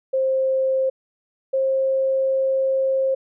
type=tone pair in turn; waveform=sine; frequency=528 / 532.6 Hz; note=C5 / C5; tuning=+16 / +31 cents; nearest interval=unison; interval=15 cents; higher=second; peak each=-17 dBFS; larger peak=neither; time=0.13-0.9 / 1.53-3.15 s; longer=second; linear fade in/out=10 ms; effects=none